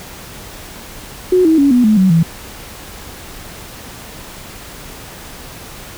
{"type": "tone with pitch steps", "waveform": "sine", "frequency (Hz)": [366.1, 320.6, 280.7, 245.8, 215.2, 188.41, 164.97], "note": ["F#4", "E4", "C#4", "B3", "A3", "F#3", "E3"], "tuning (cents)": [-18, -48, 22, -8, -38, 32, 2], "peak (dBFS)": -7, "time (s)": [1.32, 2.23], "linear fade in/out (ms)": 5, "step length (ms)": 130, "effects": ["pink hiss -33 dBFS RMS until 5.97 s"]}